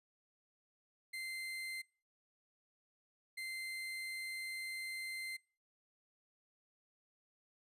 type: tone bursts at uneven times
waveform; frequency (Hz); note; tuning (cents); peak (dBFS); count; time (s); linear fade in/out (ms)
35% pulse; 2080; C7; -11; -40; 2; 1.13-1.82 / 3.37-5.37; 10
effects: noise-tail reverb RT60 0.4 s tail -26 dB re dry + resampled to 32000 Hz